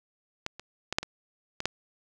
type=clicks; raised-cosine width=0.2 ms; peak=-14 / -24 / -13 / -6 / -19 / -16 / -8 dBFS; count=7; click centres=0.464 / 0.596 / 0.926 / 0.985 / 1.03 / 1.604 / 1.656 s; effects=none